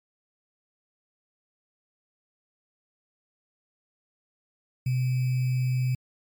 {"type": "tone with sample-and-hold", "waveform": "sine", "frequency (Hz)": 127.4, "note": "C3", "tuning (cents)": -46, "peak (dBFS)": -22, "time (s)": [4.86, 5.95], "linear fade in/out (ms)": 5, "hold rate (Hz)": 2450, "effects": ["MP3 96 kbps"]}